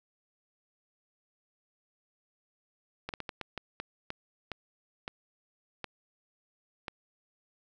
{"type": "slowing click train", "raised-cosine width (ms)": 0.3, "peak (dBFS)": -20, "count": 12, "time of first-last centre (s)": [3.09, 6.882], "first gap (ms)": 48, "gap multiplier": 1.36, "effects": []}